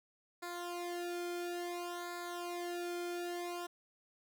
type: tone with flanger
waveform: sawtooth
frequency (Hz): 349.9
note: F4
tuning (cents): +3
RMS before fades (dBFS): -41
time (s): 0.42-3.67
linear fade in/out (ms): 10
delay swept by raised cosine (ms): 0.34 to 1.06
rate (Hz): 0.58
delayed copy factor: -0.95
effects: none